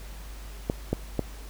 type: clicks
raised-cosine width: 2 ms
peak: -11 dBFS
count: 3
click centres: 0.699 / 0.93 / 1.193 s
effects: added 50 Hz sine -39 dBFS peak until 1.49 s + pink hiss -48 dBFS RMS until 1.49 s